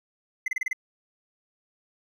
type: tone bursts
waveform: triangle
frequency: 2045 Hz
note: C7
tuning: 40 cents flat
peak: -22 dBFS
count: 6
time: 0.46-0.731 s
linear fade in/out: 5 ms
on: 21 ms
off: 29 ms
effects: none